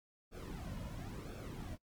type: noise with flanger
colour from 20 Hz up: brown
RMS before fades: -45 dBFS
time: 0.31-1.78 s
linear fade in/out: 50 ms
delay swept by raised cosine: 1 to 2.6 ms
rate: 0.97 Hz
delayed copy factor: -0.7
effects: noise-tail reverb RT60 0.1 s tail -23 dB re dry + MP3 96 kbps